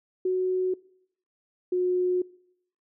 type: tone pair in turn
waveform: sine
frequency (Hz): 370 / 362.6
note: F#4 / F#4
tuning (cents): 0 / -35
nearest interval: unison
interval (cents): 35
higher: first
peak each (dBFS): -22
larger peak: neither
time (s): 0.25-0.74 / 1.72-2.22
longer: second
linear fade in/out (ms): 5
effects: noise-tail reverb RT60 0.7 s tail -22 dB re dry